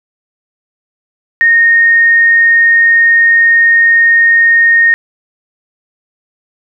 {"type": "tone", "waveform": "sine", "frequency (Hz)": 1849, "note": "A#6", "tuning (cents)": -15, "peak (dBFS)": -4, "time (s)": [1.41, 4.94], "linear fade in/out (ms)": 0, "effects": []}